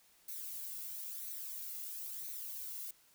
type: noise with flanger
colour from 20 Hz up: violet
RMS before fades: -44 dBFS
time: 0.28-2.91 s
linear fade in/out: 5 ms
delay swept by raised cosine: 0.48 to 1.48 ms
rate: 1 Hz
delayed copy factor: +0.55
effects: white hiss -67 dBFS RMS until 3.14 s